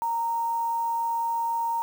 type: tone with quantisation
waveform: sine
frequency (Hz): 926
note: A#5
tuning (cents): -12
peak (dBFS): -24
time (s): 0.02-1.82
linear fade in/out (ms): 0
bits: 7
effects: none